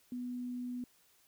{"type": "tone", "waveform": "sine", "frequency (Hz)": 246.9, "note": "B3", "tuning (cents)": 0, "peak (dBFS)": -37, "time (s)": [0.12, 0.84], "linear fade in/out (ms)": 2, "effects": ["white hiss -68 dBFS RMS until 1.27 s"]}